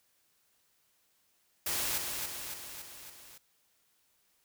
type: noise with echo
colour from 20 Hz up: white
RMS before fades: -33 dBFS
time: 1.66-1.98 s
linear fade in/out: 5 ms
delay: 280 ms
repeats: 5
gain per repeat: -4 dB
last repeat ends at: 3.38 s
effects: white hiss -72 dBFS RMS until 4.44 s